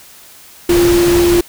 sine tone in noise, 346.8 Hz, F4, 12 cents flat, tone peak -8 dBFS, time 0.69-1.41 s, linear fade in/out 5 ms, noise pink, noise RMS -18 dBFS, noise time 0.69-1.41 s, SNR +7 dB, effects white hiss -40 dBFS RMS until 1.48 s

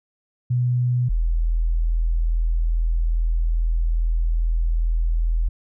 sine tone pair in turn, 123.47 / 41.2 Hz, B2 / E1, 0 / 0 cents, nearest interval octave + perfect fifth, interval 1900 cents, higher first, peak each -17 dBFS, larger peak neither, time 0.5-1.09 / 1.09-5.49 s, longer second, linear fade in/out 10 ms, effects none

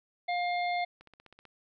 harmonic tone, 707 Hz, F5, 21 cents sharp, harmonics 1 / 3 / 5 / 6, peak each -29 / -35 / -44 / -46 dBFS, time 0.28-0.85 s, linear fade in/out 10 ms
click train, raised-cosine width 0.3 ms, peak -37 dBFS, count 8, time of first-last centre 1.01-1.453 s, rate 15.8 Hz
effects none

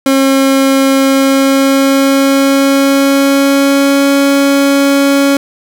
30% pulse tone with pitch glide, 270 to 278.6 Hz, C#4 to C#4, -45 to +9 cents, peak -4 dBFS, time 0.06-5.37 s, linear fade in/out 2 ms, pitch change +54 cents, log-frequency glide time 0.94-4.11 s, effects none

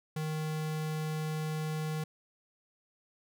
square tone, 155.56 Hz, D#3, in tune, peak -33 dBFS, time 0.16-2.04 s, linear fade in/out 5 ms, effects none

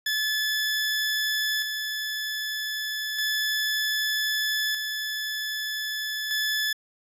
20% pulse tone with tremolo, 1728 Hz, A6, 32 cents flat, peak -19 dBFS, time 0.06-6.73 s, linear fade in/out 5 ms, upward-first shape square, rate 0.32 Hz, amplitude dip 40%, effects resampled to 32000 Hz

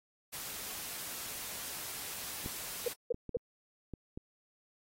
white noise, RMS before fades -42 dBFS, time 0.32-2.94 s, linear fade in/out 20 ms
clicks, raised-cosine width 3 ms, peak -29 dBFS, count 6, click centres 2.461 / 3.144 / 3.293 / 3.369 / 3.937 / 4.175 s
sine tone bursts, 480 Hz, B4, 49 cents flat, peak -28 dBFS, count 3, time 2.86-3.366 s, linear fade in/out 5 ms, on 22 ms, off 220 ms
effects AAC 48 kbps

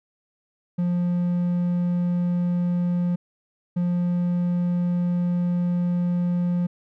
triangle tone pair in turn, 176 / 176 Hz, F3 / F3, +14 / +14 cents, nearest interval unison, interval 0 cents, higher neither, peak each -18 dBFS, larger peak neither, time 0.78-3.16 / 3.76-6.67 s, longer second, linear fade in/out 10 ms, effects none

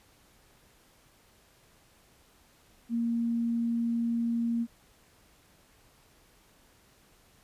sine tone, 233.1 Hz, A#3, in tune, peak -26 dBFS, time 2.89-4.67 s, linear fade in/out 50 ms, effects pink hiss -62 dBFS RMS until 7.43 s + resampled to 32000 Hz

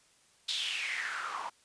white noise with band-pass filter sweep, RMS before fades -36 dBFS, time 0.48-1.5 s, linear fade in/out 10 ms, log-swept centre 3900 to 900 Hz, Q 5.3, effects white hiss -65 dBFS RMS until 1.64 s + resampled to 22050 Hz

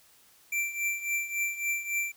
square tone with tremolo, 2349 Hz, D7, in tune, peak -26 dBFS, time 0.52-2.12 s, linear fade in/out 5 ms, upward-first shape triangle, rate 3.6 Hz, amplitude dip 80%, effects white hiss -60 dBFS RMS until 2.16 s

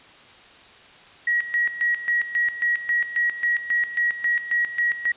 sine tone with tremolo, 1908 Hz, A#6, 40 cents sharp, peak -18 dBFS, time 1.27-5.12 s, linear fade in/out 5 ms, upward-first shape square, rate 3.7 Hz, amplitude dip 75%, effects white hiss -48 dBFS RMS until 5.16 s + resampled to 8000 Hz

